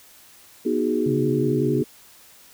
sine chord, G# minor seventh, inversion first, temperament equal with one note detuned, 243 / 311.1 / 370 / 415.3 Hz, B3 / D#4 / F#4 / G#4, -28 / 0 / 0 / 0 cents, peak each -25 dBFS, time 0.65-1.84 s, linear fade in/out 10 ms
sine tone with vibrato, 137.8 Hz, C#3, 10 cents flat, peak -24 dBFS, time 1.06-1.82 s, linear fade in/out 5 ms, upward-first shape square, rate 11 Hz, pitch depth 58 cents each way
effects white hiss -50 dBFS RMS until 2.53 s

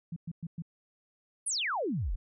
sine tone bursts, 166.7 Hz, E3, 20 cents sharp, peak -34 dBFS, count 4, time 0.12-0.622 s, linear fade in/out 5 ms, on 43 ms, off 110 ms
sine exponential sweep, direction down, 10920 to 32.28 Hz, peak -29 dBFS, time 1.46-2.16 s, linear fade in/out 10 ms
effects none

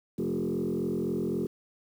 sine tone with frequency modulation, 292.6 Hz, D4, 6 cents flat, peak -26 dBFS, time 0.18-1.47 s, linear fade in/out 10 ms, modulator 43.8 Hz, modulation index 3, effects tanh soft clip ceiling -23 dBFS + 9-bit

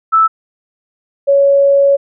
sine tone pair in turn, 1315 / 558.3 Hz, E6 / C#5, -5 / +12 cents, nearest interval octave + minor third, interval 1483 cents, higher first, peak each -6 dBFS, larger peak neither, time 0.12-0.28 / 1.27-1.97 s, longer second, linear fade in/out 20 ms, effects none

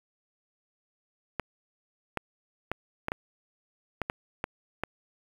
clicks, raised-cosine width 0.5 ms, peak -14 dBFS, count 9, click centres 1.397 / 2.173 / 2.716 / 3.084 / 3.119 / 4.017 / 4.099 / 4.441 / 4.836 s, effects 7-bit

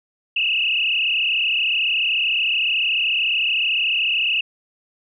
sine tone with frequency modulation, 2739 Hz, F7, 34 cents flat, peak -17 dBFS, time 0.36-4.41 s, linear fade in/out 5 ms, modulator 33.7 Hz, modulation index 5, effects none

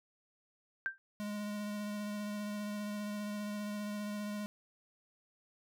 sine tone with exponential decay, 1572 Hz, G6, 4 cents sharp, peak -28 dBFS, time 0.86-0.98 s, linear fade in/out 0 ms, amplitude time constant 26 ms
square tone with vibrato, 207.7 Hz, G#3, in tune, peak -38 dBFS, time 1.2-4.46 s, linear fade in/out 0 ms, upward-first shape sine, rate 15 Hz, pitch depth 15 cents each way
effects none

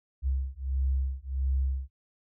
sine beating tone pair, 65.8 / 67.3 Hz, C2 / C2, +10 / +49 cents, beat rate 1.5 Hz, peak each -29 dBFS, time 0.22-1.9 s, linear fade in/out 50 ms, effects none

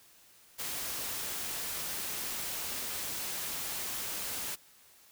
white noise, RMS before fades -37 dBFS, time 0.58-4.56 s, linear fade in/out 20 ms, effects white hiss -60 dBFS RMS until 5.11 s

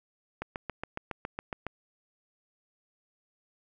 click train, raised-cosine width 0.5 ms, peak -19 dBFS, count 10, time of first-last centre 0.42-1.667 s, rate 7.22 Hz, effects none

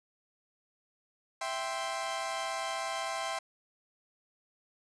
sawtooth chord, C major, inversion first, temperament equal, 659.3 / 784 / 1046.5 Hz, E5 / G5 / C6, 0 / 0 / 0 cents, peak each -34 dBFS, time 1.41-3.39 s, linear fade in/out 5 ms, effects resampled to 22050 Hz + 9-bit

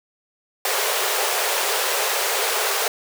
pink high-pass noise, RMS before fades -22 dBFS, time 0.65-2.88 s, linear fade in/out 2 ms, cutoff 390 Hz, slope 96 dB/octave, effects none

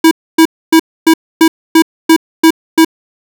square tone bursts, 323.8 Hz, E4, 31 cents flat, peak -3 dBFS, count 9, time 0.04-2.848 s, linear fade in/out 5 ms, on 72 ms, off 270 ms, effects none

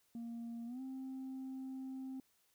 sine tone with pitch glide, 233.1 to 263.2 Hz, A#3 to C4, 0 to +10 cents, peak -40 dBFS, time 0.15-2.2 s, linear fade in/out 2 ms, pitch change +210 cents, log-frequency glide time 0.66-0.81 s, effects tanh soft clip ceiling -41 dBFS + white hiss -75 dBFS RMS until 2.54 s

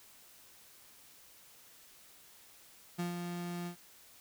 35% pulse tone with ADSR envelope, 174.61 Hz, F3, in tune, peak -31 dBFS, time 2.98-3.76 s, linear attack 17 ms, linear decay 130 ms, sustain -5 dB, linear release 92 ms, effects white hiss -59 dBFS RMS until 4.2 s

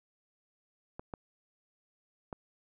clicks, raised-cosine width 1 ms, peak -27 / -25 / -25 dBFS, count 3, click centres 0.995 / 1.138 / 2.328 s, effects none

